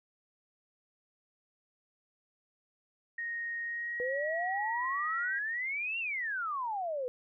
sine tone with pitch glide, 1864.7 to 1914.9 Hz, A#6 to A#6, 0 to +46 cents, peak -34 dBFS, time 3.18-5.39 s, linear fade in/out 5 ms, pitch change +46 cents, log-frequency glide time 3.63-4.16 s
sine exponential two-way sweep, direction up then down, 484.7 to 2794 to 484.7 Hz, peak -32 dBFS, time 4-7.08 s, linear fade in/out 0 ms, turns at 5.99 s
effects none

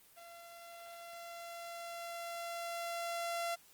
sawtooth tone with level ramp, 683 Hz, F5, 39 cents flat, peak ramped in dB -48 to -31 dBFS, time 0.16-3.56 s, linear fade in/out 20 ms, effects white hiss -63 dBFS RMS until 3.73 s + Opus 24 kbps

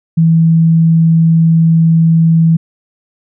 sine tone, 163.7 Hz, E3, 12 cents flat, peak -5 dBFS, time 0.17-2.57 s, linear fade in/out 10 ms, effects none

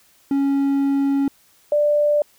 triangle / sine tone pair in turn, 277.2 / 590.3 Hz, C#4 / D5, 0 / +9 cents, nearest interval octave + minor second, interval 1309 cents, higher second, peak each -14 dBFS, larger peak neither, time 0.31-1.28 / 1.72-2.22 s, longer first, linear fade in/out 2 ms, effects white hiss -56 dBFS RMS until 2.38 s

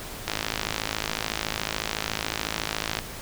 click train, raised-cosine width 0.2 ms, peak -8 dBFS, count 147, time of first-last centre 0.28-2.989 s, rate 53.9 Hz, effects pink hiss -38 dBFS RMS until 3.21 s

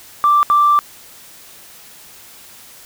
sine tone bursts at uneven times, 1174.7 Hz, D6, in tune, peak -8 dBFS, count 2, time 0.24-0.43 / 0.5-0.79 s, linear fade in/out 0 ms, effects tanh soft clip ceiling -4 dBFS + white hiss -41 dBFS RMS until 2.85 s

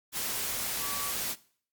sine tone in noise, 1145 Hz, D6, 44 cents flat, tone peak -38 dBFS, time 0.79-1.13 s, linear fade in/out 50 ms, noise white, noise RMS -33 dBFS, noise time 0.12-1.36 s, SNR -8 dB, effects noise-tail reverb RT60 0.5 s tail -19 dB re dry + Opus 48 kbps

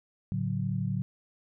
sine chord, F# minor, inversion first, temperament equal with one note detuned, 110 / 142.08 / 185 Hz, A2 / C#3 / F#3, 0 / +43 / 0 cents, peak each -32 dBFS, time 0.32-1.02 s, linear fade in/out 0 ms, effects none

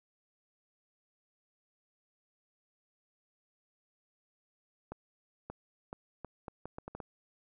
accelerating click train, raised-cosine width 1 ms, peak -27 dBFS, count 10, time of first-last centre 4.92-7.002 s, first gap 580 ms, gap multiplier 0.74, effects none

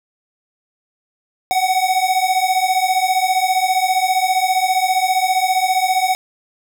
square beating tone pair, 741 / 756 Hz, F#5 / F#5, +2 / +37 cents, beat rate 15 Hz, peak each -18 dBFS, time 1.51-6.15 s, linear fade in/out 0 ms, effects none

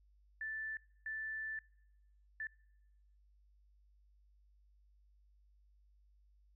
sine tone bursts at uneven times, 1760 Hz, A6, in tune, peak -39 dBFS, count 3, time 0.41-0.77 / 1.06-1.59 / 2.4-2.47 s, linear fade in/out 2 ms, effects noise-tail reverb RT60 1.0 s tail -26 dB re dry + added 50 Hz sine -65 dBFS peak until 6.55 s

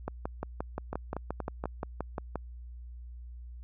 two click trains, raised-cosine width 1 ms, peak -20 / -19 dBFS, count 4 / 14, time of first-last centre 0.93-1.639 / 0.08-2.357 s, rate 4.23 / 5.71 Hz, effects added 60 Hz sine -42 dBFS peak until 3.63 s

